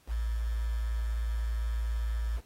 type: tone with quantisation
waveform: sine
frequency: 56.5 Hz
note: A1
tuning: 47 cents sharp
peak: -28 dBFS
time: 0.07-2.41 s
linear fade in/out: 50 ms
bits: 8
effects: pink hiss -64 dBFS RMS until 2.45 s + AAC 48 kbps